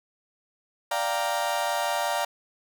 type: chord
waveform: 35% pulse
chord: G minor seventh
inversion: second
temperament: equal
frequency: 587.3 / 698.5 / 784 / 932.3 Hz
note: D5 / F5 / G5 / Bb5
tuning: 0 / 0 / 0 / 0 cents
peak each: -29 / -28 / -31 / -28 dBFS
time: 0.91-2.25 s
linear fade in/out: 5 ms
effects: none

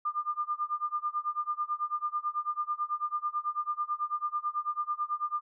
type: tone with tremolo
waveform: sine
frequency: 1203 Hz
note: D6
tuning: 41 cents sharp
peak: -26 dBFS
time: 0.05-5.41 s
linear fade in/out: 5 ms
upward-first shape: sine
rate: 9.1 Hz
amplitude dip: 95%
effects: none

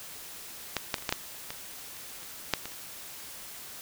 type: clicks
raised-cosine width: 0.2 ms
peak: -10 / -9 / -24 / -26 / -10 / -8 / -18 / -28 / -29 / -6 / -20 / -28 dBFS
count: 12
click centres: 0.767 / 0.942 / 0.983 / 1.024 / 1.092 / 1.125 / 1.505 / 1.968 / 2.231 / 2.537 / 2.656 / 2.719 s
effects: white hiss -44 dBFS RMS until 3.81 s

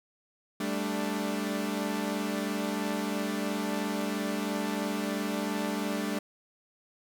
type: chord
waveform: sawtooth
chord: G suspended second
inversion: none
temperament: equal with one note detuned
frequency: 197.02 / 220 / 293.7 Hz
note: G3 / A3 / D4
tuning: +9 / 0 / 0 cents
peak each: -30 dBFS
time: 0.6-6.19 s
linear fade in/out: 5 ms
effects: none

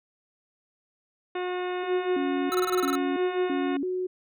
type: harmonic tone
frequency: 361.8 Hz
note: F#4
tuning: 39 cents flat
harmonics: 1 / 2 / 3 / 4 / 5 / 6 / 7 / 8 / 10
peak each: -29 / -35 / -39 / -41 / -43 / -45 / -46 / -47 / -49 dBFS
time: 1.35-3.77 s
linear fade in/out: 5 ms
type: tone with vibrato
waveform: sine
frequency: 319.9 Hz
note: D#4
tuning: 48 cents sharp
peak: -26 dBFS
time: 1.83-4.07 s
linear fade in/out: 10 ms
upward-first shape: square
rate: 1.5 Hz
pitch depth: 240 cents each way
type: tone bursts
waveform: square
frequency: 1318.5 Hz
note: E6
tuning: in tune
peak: -27 dBFS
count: 9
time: 2.52-2.953 s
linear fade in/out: 0 ms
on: 25 ms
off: 26 ms
effects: none

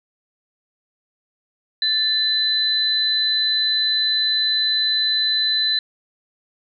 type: tone pair together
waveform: sine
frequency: 1760 / 4020 Hz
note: A6 / B7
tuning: 0 / +30 cents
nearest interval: octave + major second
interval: 1430 cents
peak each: -26 / -17 dBFS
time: 1.82-5.79 s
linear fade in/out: 2 ms
effects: none

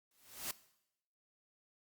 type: noise with exponential growth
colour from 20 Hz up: white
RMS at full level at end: -37 dBFS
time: 0.11-0.51 s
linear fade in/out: 2 ms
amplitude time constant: 85 ms
effects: noise-tail reverb RT60 0.8 s tail -18 dB re dry + Opus 48 kbps

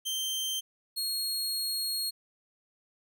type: tone pair in turn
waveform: sawtooth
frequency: 3136 / 4292 Hz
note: G7 / C8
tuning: 0 / +43 cents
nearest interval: perfect fourth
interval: 543 cents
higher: second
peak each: -27 dBFS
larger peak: neither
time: 0.05-0.61 / 0.96-2.11 s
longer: second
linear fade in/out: 20 ms
effects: none

